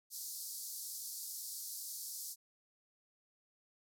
white band-pass noise, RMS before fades -45 dBFS, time 0.1-2.36 s, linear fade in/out 50 ms, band 4400 to 15000 Hz, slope 48 dB/octave, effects none

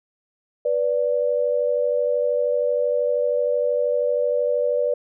sine tone pair together, 491.1 / 584 Hz, B4 / D5, -10 / -10 cents, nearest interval minor third, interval 300 cents, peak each -21 dBFS, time 0.65-4.94 s, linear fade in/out 5 ms, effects none

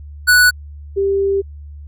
square / sine tone pair in turn, 1478 / 393.7 Hz, F#6 / G4, -2 / +8 cents, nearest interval octave + major seventh, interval 2290 cents, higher first, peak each -8 / -13 dBFS, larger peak first, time 0.27-0.51 / 0.96-1.42 s, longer second, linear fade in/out 20 ms, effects added 73 Hz sine -31 dBFS peak until 1.87 s

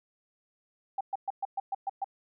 sine tone bursts, 784 Hz, G5, in tune, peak -28 dBFS, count 8, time 0.98-2.044 s, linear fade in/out 5 ms, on 28 ms, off 120 ms, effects none

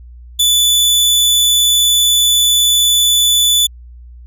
sawtooth tone, 3479 Hz, A7, 20 cents flat, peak -6 dBFS, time 0.39-3.67 s, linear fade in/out 10 ms, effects added 60 Hz sine -33 dBFS peak until 4.26 s

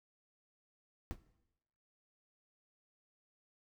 brown noise with exponential decay, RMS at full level -35 dBFS, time 1.11-1.2 s, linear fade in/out 0 ms, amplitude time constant 18 ms, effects noise-tail reverb RT60 0.9 s tail -17 dB re dry

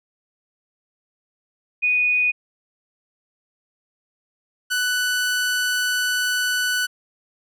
sine / sawtooth tone pair in turn, 2476 / 1489.8 Hz, D#7 / F#6, -9 / +11 cents, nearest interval major sixth, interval 880 cents, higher first, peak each -16 dBFS, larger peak neither, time 1.82-2.32 / 4.7-6.87 s, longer second, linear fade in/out 20 ms, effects resampled to 32000 Hz

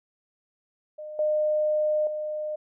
sine tone with level steps, 609 Hz, D#5, 37 cents flat, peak -35 / -21 / -28 dBFS, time 0.98-2.56 s, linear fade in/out 10 ms, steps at 1.19 / 2.07 s, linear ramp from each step 2 ms, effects none

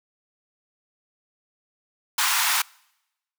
pink high-pass noise, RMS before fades -22 dBFS, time 2.18-2.62 s, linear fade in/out 5 ms, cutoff 870 Hz, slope 48 dB/octave, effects noise-tail reverb RT60 0.9 s tail -26 dB re dry

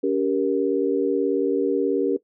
sine chord, G diminished, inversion second, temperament just, 282.2 / 392 / 470.4 Hz, Db4 / G4 / Bb4, +31 / 0 / +16 cents, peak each -23 dBFS, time 0.03-2.17 s, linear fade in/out 10 ms, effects noise-tail reverb RT60 0.1 s tail -17 dB re dry

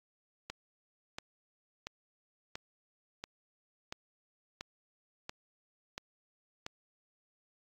click train, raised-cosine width 0.2 ms, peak -22 dBFS, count 10, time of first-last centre 0.5-6.664 s, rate 1.46 Hz, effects AAC 48 kbps

